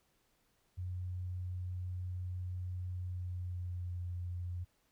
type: tone with pitch glide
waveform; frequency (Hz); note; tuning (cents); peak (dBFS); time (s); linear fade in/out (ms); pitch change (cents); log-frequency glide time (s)
sine; 90.6 to 88.63; F#2 to F2; -36 to +26; -37; 0.77-4.65; 20; -38; 2.94-4.03
effects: pink hiss -75 dBFS RMS until 4.91 s